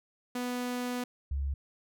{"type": "tone pair in turn", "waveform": ["sawtooth", "sine"], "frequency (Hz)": [246.9, 69.28], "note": ["B3", "C#2"], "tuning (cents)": [0, 0], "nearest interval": "octave + minor seventh", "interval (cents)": 2200, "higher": "first", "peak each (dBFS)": [-28, -29], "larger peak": "first", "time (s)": [[0.35, 1.04], [1.31, 1.54]], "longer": "first", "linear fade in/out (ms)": 5, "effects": []}